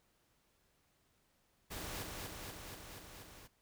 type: noise with echo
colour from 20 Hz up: pink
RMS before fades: -44 dBFS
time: 1.7-2.04 s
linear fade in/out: 20 ms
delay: 240 ms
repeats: 6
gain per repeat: -2 dB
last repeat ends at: 3.48 s
effects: pink hiss -75 dBFS RMS until 3.61 s